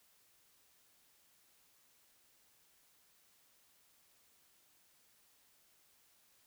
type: silence
effects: white hiss -70 dBFS RMS until 6.46 s